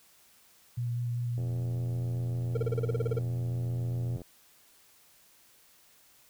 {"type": "tone with vibrato", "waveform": "sine", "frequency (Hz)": 120.1, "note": "B2", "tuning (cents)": -48, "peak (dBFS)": -29, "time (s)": [0.77, 4.17], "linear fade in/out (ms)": 10, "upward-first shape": "square", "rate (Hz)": 5.1, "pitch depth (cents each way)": 10}
{"type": "click train", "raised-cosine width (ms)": 2, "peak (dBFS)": -31, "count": 249, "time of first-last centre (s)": [1.38, 4.218], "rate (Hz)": 87.4}
{"type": "tone bursts", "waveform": "triangle", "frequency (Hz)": 457, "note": "A#4", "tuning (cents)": -34, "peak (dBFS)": -25, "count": 12, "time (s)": [2.55, 3.188], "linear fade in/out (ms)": 5, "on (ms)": 22, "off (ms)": 34}
{"effects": ["white hiss -61 dBFS RMS until 6.29 s"]}